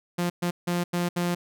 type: tone bursts at uneven times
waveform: sawtooth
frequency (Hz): 175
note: F3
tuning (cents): +4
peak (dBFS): -20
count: 5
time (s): 0.18-0.3 / 0.42-0.51 / 0.67-0.84 / 0.93-1.09 / 1.16-1.35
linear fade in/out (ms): 10
effects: none